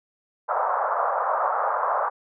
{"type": "band-pass noise", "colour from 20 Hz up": "white", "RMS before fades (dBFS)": -24, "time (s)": [0.48, 2.1], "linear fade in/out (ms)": 20, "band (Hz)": [540, 1300], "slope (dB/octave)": 48, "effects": []}